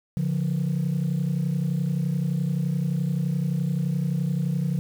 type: tone pair together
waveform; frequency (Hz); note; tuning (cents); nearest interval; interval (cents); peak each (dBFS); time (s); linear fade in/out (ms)
sine; 143.16 / 174.8; D3 / F3; -44 / +2; minor third; 346; -23; 0.17-4.79; 0
effects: tanh soft clip ceiling -19 dBFS + 8-bit